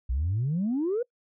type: exponential sweep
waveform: sine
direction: up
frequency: 57.5 to 505 Hz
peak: -23 dBFS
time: 0.09-1.03 s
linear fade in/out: 10 ms
effects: noise-tail reverb RT60 0.1 s tail -26 dB re dry + tanh soft clip ceiling -21 dBFS